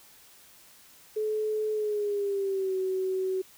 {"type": "tone with pitch glide", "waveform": "sine", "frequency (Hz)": [430, 376.5], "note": ["A4", "F#4"], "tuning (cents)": [-40, 30], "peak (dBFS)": -26, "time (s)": [1.16, 3.42], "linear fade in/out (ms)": 10, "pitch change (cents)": -230, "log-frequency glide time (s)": [1.73, 2.76], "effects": ["white hiss -55 dBFS RMS until 3.57 s"]}